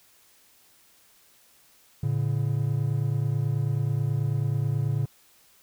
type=tone pair together; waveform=triangle; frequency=112.55 / 141.8 Hz; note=A2 / C#3; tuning=+40 / +40 cents; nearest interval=major third; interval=400 cents; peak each=-24 dBFS; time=2.03-5.06 s; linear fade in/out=5 ms; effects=white hiss -59 dBFS RMS until 5.62 s